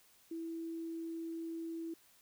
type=tone; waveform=sine; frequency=329.6 Hz; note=E4; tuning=in tune; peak=-39 dBFS; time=0.31-1.94 s; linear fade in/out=5 ms; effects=white hiss -66 dBFS RMS until 2.21 s